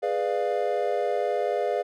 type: chord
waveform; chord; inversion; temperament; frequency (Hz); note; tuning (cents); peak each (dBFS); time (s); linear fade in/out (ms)
triangle; G# diminished seventh; none; equal with one note detuned; 415.3 / 493.9 / 594.5 / 698.5; G#4 / B4 / D5 / F5; 0 / 0 / +21 / 0; -27; 0.02-1.83; 20
effects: none